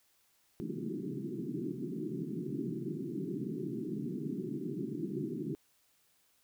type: band-pass noise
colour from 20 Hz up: white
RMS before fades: -38 dBFS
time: 0.6-5.55 s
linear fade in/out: 0 ms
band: 130 to 390 Hz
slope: 96 dB/octave
effects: white hiss -71 dBFS RMS until 6.43 s